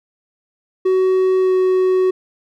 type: tone with pitch glide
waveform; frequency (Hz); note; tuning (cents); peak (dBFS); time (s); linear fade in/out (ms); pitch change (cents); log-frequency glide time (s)
triangle; 374.7 to 372.1; F#4 to F#4; +22 to +10; -10; 0.85-2.11; 10; -12; 1.4-1.53
effects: none

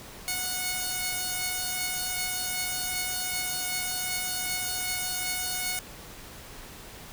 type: tone pair together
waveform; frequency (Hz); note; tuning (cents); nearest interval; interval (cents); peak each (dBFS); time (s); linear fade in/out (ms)
5% pulse; 733.2 / 2197; F#5 / C#7; -16 / -16; octave + perfect fifth; 1900; -21; 0.28-5.79; 0
effects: pink hiss -45 dBFS RMS until 7.12 s

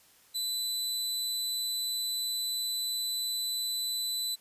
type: tone with amplitude modulation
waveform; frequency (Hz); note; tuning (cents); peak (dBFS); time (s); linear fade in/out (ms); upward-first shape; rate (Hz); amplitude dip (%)
sawtooth; 4000; B7; +21; -26; 0.34-4.36; 20; sine; 123; 25
effects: white hiss -61 dBFS RMS until 4.4 s + resampled to 32000 Hz

